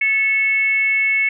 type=tone with frequency modulation; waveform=sine; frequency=2200 Hz; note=C#7; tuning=14 cents flat; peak=-14 dBFS; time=0.01-1.29 s; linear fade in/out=5 ms; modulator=469 Hz; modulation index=0.39; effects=none